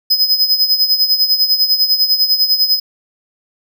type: tone with tremolo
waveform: square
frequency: 5040 Hz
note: D#8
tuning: 21 cents sharp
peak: -8 dBFS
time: 0.1-2.8 s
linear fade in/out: 10 ms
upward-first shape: sine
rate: 10 Hz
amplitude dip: 70%
effects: none